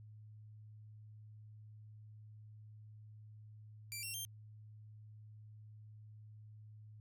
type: tone with pitch steps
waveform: 10% pulse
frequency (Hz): 2350 / 2731 / 3173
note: D7 / F7 / G7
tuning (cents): +1 / -39 / +20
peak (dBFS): -34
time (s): 3.92-4.25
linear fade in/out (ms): 0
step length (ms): 110
effects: added 107 Hz sine -53 dBFS peak until 7 s